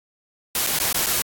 white noise with dropouts, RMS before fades -22 dBFS, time 0.55-1.22 s, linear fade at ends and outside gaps 2 ms, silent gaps 0.666-0.67 / 0.789-0.799 / 0.928-0.944 / 1.062-1.066 s, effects AAC 64 kbps

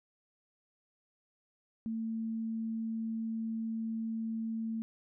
sine tone, 224.4 Hz, A3, 34 cents sharp, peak -33 dBFS, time 1.86-4.82 s, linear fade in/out 0 ms, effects none

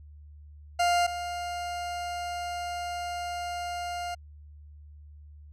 40% pulse tone pair in turn, 701 / 703.5 Hz, F5 / F5, +6 / +12 cents, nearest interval unison, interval 6 cents, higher second, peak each -21 / -31 dBFS, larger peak first, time 0.79-1.07 / 1.07-4.15 s, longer second, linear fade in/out 10 ms, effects added 74 Hz sine -46 dBFS peak until 5.52 s + low-pass 9000 Hz 12 dB/octave

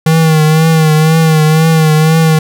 square tone with vibrato, 158.2 Hz, D#3, 29 cents sharp, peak -6 dBFS, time 0.06-2.39 s, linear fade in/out 5 ms, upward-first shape triangle, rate 2 Hz, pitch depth 53 cents each way, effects none

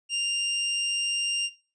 sawtooth tone, 2794 Hz, F7, in tune, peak -22 dBFS, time 0.09-1.5 s, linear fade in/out 50 ms, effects noise-tail reverb RT60 0.4 s tail -19 dB re dry + resampled to 22050 Hz

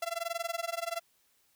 sawtooth tone with amplitude modulation, 676 Hz, E5, 43 cents sharp, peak -26 dBFS, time 0.02-1 s, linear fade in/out 5 ms, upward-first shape sine, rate 21.2 Hz, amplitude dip 95%, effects white hiss -70 dBFS RMS until 1.55 s

